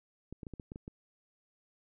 clicks, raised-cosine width 3 ms, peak -30 dBFS, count 8, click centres 0.326 / 0.432 / 0.468 / 0.537 / 0.598 / 0.719 / 0.759 / 0.879 s, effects none

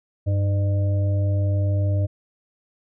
harmonic tone with a mistuned harmonic, 100.7 Hz, G2, 47 cents sharp, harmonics 1 / 3 / 5 / 6, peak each -18 / -34 / -41 / -32 dBFS, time 0.26-2.07 s, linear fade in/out 20 ms, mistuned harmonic 1, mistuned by -46 cents, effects none

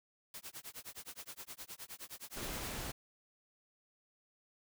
white noise with tremolo, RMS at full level -46 dBFS, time 0.34-2.72 s, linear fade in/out 2 ms, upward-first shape sine, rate 9.6 Hz, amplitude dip 100%
pink noise, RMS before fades -42 dBFS, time 2.36-2.92 s, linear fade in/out 10 ms
effects none

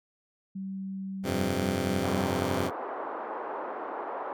sine tone, 192.5 Hz, G3, 31 cents flat, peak -33 dBFS, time 0.55-2.37 s, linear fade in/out 10 ms
10% pulse chord, F suspended second, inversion none, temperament just, 87.31 / 98.22 / 130.96 Hz, F2 / G2 / C3, 0 / +4 / +2 cents, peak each -24 / -24 / -26 dBFS, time 1.23-2.71 s, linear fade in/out 50 ms
white band-pass noise, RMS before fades -36 dBFS, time 2.03-4.33 s, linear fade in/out 2 ms, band 340 to 1100 Hz, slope 24 dB/octave
effects none

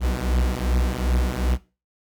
45% pulse beating tone pair, 60.8 / 63.4 Hz, B1 / B1, -26 / +46 cents, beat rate 2.6 Hz, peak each -23 dBFS, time 0-1.58 s, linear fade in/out 50 ms, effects noise-tail reverb RT60 0.3 s tail -18 dB re dry

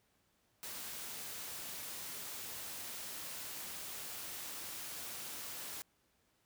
white noise, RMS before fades -45 dBFS, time 0.63-5.82 s, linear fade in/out 0 ms, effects pink hiss -75 dBFS RMS until 6.45 s + high-pass 60 Hz 12 dB/octave

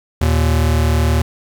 square tone pair together, 78.2 / 117.17 Hz, D#2 / A#2, +9 / +9 cents, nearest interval perfect fifth, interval 700 cents, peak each -14 / -19 dBFS, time 0.21-1.22 s, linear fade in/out 5 ms, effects 7-bit

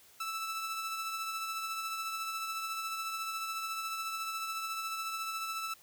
sawtooth tone with tremolo, 1318.5 Hz, E6, in tune, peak -30 dBFS, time 0.2-5.74 s, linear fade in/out 5 ms, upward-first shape triangle, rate 14 Hz, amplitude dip 40%, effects white hiss -60 dBFS RMS until 5.82 s

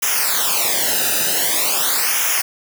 white noise with flanger, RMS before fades -18 dBFS, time 0.02-2.42 s, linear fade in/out 10 ms, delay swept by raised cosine 0.23 to 0.92 ms, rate 0.45 Hz, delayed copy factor -0.9, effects none

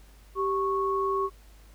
sine tone pair together, 390 / 1103.1 Hz, G4 / C#6, -9 / -9 cents, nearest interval octave + tritone, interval 1800 cents, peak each -27 dBFS, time 0.35-1.3 s, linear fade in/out 50 ms, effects added 51 Hz sine -50 dBFS peak until 1.74 s + pink hiss -59 dBFS RMS until 1.74 s

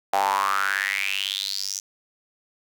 sawtooth tone with high-pass filter sweep, 98 Hz, G2, in tune, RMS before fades -25 dBFS, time 0.13-1.8 s, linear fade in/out 5 ms, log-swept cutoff 740 to 6200 Hz, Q 7.3, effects none

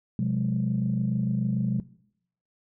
sine tone cluster, 128.4 / 179.2 / 206 Hz, C3 / F3 / G#3, -32 / +45 / -14 cents, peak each -27 dBFS, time 0.19-1.8 s, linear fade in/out 2 ms, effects noise-tail reverb RT60 0.7 s tail -20 dB re dry + tanh soft clip ceiling -16 dBFS

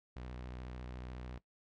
sawtooth tone with vibrato, 62.1 Hz, B1, 10 cents sharp, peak -40 dBFS, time 0.16-1.38 s, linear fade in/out 5 ms, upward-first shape square, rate 14 Hz, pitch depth 43 cents each way, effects noise-tail reverb RT60 0.1 s tail -18 dB re dry + low-pass 4000 Hz 12 dB/octave

